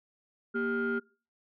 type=tone cluster; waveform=sine; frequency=234.8 / 395 / 1410 Hz; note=A#3 / G4 / F6; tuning=+13 / +13 / +16 cents; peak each=-31 dBFS; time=0.54-1 s; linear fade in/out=20 ms; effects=noise-tail reverb RT60 0.4 s tail -25 dB re dry + tanh soft clip ceiling -23 dBFS